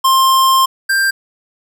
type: tone pair in turn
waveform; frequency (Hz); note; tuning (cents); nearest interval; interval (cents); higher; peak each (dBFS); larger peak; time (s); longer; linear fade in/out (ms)
square; 1057 / 1583.7; C6 / G6; +17 / +17; perfect fifth; 700; second; -9 / -12; first; 0.04-0.66 / 0.89-1.11; first; 10
effects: none